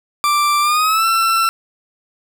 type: tone with pitch glide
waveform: 40% pulse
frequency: 1176 to 1343.1 Hz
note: D6 to E6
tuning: +2 to +32 cents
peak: -12 dBFS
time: 0.24-1.49 s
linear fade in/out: 0 ms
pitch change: +230 cents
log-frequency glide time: 0.61-1.06 s
effects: none